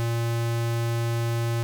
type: tone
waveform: square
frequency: 116.54 Hz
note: A#2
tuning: in tune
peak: -24 dBFS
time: 0-1.63 s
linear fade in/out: 0 ms
effects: none